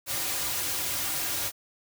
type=noise with comb filter; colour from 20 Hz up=white; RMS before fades=-30 dBFS; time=0.06-1.52 s; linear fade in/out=50 ms; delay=4.6 ms; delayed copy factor=-0.75; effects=none